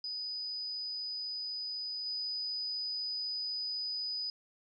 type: tone with level steps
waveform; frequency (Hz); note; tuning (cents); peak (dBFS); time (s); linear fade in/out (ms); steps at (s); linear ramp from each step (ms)
sine; 4978; D#8; 0; -36 / -34; 0.04-4.3; 2; 2.05; 20
effects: none

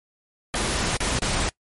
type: noise with dropouts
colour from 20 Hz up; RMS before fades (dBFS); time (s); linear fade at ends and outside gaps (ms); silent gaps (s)
pink; -24; 0.54-1.49; 0; 0.968-1.004 / 1.189-1.221
effects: noise-tail reverb RT60 0.1 s tail -22 dB re dry + MP3 48 kbps

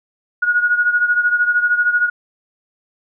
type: beating tone pair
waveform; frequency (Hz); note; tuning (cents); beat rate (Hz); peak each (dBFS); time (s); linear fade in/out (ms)
sine; 1446 / 1459; F#6 / F#6; -40 / -25; 13; -14 / -19; 0.42-2.1; 10
effects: none

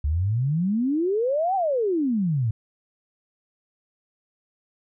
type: exponential two-way sweep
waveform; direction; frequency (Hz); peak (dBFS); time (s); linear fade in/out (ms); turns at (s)
sine; up then down; 69 to 797 to 104.3; -20; 0.04-2.51; 5; 1.55
effects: none

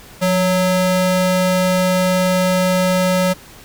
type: ring-modulated tone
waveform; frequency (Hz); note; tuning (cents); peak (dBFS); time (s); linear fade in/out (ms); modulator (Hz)
square; 368.4; F#4; -7; -11; 0.21-3.34; 20; 189
effects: pink hiss -41 dBFS RMS until 3.64 s

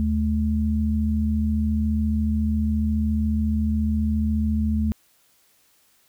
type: tone pair together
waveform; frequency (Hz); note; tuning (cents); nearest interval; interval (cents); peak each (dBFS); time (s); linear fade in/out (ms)
sine; 76.73 / 215.9; D#2 / A3; -24 / -33; octave + tritone; 1791; -22; 0-4.92; 0
effects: white hiss -61 dBFS RMS until 6.08 s

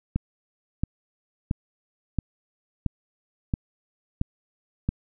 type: click train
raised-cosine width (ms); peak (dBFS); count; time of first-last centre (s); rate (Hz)
5; -11; 8; 0.16-4.89; 1.48
effects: none

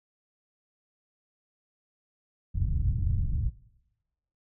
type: low-pass noise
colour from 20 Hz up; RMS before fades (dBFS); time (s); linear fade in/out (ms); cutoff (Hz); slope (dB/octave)
white; -27; 2.54-3.5; 10; 110; 24
effects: noise-tail reverb RT60 1.0 s tail -21 dB re dry

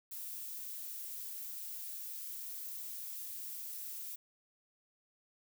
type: noise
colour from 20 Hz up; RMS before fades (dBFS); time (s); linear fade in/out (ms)
violet; -44; 0.11-4.16; 10
effects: none

